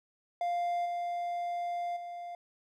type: tone with level steps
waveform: triangle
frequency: 698.5 Hz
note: F5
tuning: in tune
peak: -27 / -30 / -37 dBFS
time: 0.41-2.35 s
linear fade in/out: 2 ms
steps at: 0.85 / 1.96 s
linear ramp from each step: 10 ms
effects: none